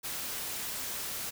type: noise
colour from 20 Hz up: white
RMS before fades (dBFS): -37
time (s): 0.03-1.31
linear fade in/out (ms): 20
effects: none